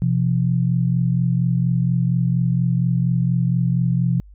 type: tone pair together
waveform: sine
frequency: 127.15 / 171.4 Hz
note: C3 / F3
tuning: -49 / -32 cents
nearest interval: perfect fourth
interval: 517 cents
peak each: -18 / -19 dBFS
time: 0.02-4.2 s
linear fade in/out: 0 ms
effects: added 50 Hz sine -41 dBFS peak until 4.34 s